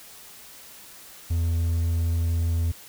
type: tone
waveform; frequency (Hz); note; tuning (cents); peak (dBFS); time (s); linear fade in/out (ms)
triangle; 83.7; E2; +27; -19; 1.3-2.72; 10
effects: white hiss -46 dBFS RMS until 2.88 s